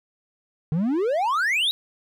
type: exponential sweep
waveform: triangle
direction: up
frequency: 146.83 to 3951 Hz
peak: -18 dBFS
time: 0.72-1.71 s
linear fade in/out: 0 ms
effects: none